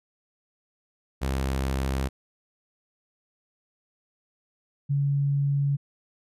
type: tone pair in turn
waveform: sawtooth / sine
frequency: 66.7 / 141.02 Hz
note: C2 / C#3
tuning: +34 / +30 cents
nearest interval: octave + minor second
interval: 1296 cents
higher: second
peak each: -21 dBFS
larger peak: neither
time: 1.21-2.09 / 4.89-5.77 s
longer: neither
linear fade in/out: 20 ms
effects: resampled to 32000 Hz